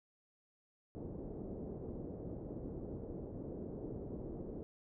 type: low-pass noise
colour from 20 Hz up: white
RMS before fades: -45 dBFS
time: 0.95-4.63 s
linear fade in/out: 0 ms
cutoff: 450 Hz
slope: 24 dB/octave
effects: none